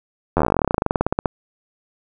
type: slowing click train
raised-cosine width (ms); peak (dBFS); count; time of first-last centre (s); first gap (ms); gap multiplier
1; -3; 29; 0.37-1.258; 11; 1.07
effects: none